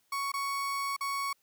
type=tone with dropouts; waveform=35% pulse; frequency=1113 Hz; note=C#6; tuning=7 cents sharp; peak=-29 dBFS; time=0.12-1.33 s; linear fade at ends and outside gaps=5 ms; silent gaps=0.319-0.338 / 0.965-1.008 s; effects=white hiss -72 dBFS RMS until 1.42 s